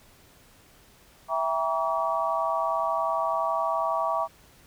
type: chord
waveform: sine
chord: E diminished seventh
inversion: none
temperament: just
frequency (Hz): 659.3 / 791.1 / 949.3 / 1139.2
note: E5 / G5 / Bb5 / Db6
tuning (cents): 0 / +16 / +31 / +47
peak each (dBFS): -28 / -32 / -30 / -28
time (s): 1.28-4.28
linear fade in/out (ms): 50
effects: pink hiss -56 dBFS RMS until 4.66 s